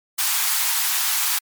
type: high-pass noise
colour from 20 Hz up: white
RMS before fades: -21 dBFS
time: 0.18-1.39 s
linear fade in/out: 10 ms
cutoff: 780 Hz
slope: 48 dB/octave
effects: MP3 96 kbps